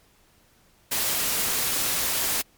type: noise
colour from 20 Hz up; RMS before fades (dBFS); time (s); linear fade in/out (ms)
white; -25; 0.91-2.42; 10
effects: pink hiss -60 dBFS RMS until 2.57 s + MP3 96 kbps